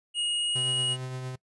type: tone with pitch glide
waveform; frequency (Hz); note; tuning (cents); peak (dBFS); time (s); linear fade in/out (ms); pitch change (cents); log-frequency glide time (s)
square; 2874 to 2892; F7 to F#7; +49 to -40; -26; 0.14-0.97; 50; +11; 0.39-0.68
type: tone with tremolo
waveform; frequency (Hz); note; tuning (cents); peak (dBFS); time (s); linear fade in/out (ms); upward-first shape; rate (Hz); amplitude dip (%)
45% pulse; 128.6; C3; -30; -32; 0.55-1.36; 10; triangle; 8.7; 35
effects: noise-tail reverb RT60 0.1 s tail -22 dB re dry + resampled to 24000 Hz